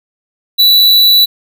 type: tone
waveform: square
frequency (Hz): 3951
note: B7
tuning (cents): 0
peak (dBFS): -5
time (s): 0.58-1.26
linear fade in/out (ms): 20
effects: none